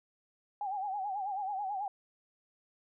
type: tone with vibrato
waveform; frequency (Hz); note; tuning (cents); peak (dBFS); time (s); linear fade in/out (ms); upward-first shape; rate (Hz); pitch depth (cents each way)
sine; 793; G5; +20; -33; 0.61-1.88; 2; sine; 9.2; 100
effects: none